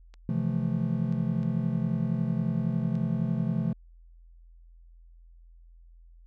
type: clicks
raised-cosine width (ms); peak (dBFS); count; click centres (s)
0.2; -35; 4; 0.14 / 1.125 / 1.431 / 2.954
type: chord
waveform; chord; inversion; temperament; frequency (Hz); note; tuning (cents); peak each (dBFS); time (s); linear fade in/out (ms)
triangle; F major seventh; second; just; 130.96 / 163.7 / 174.61 / 218.3; C3 / E3 / F3 / A3; +2 / -12 / 0 / -13; -29; 0.29-3.73; 2
effects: added 42 Hz sine -50 dBFS peak until 6.26 s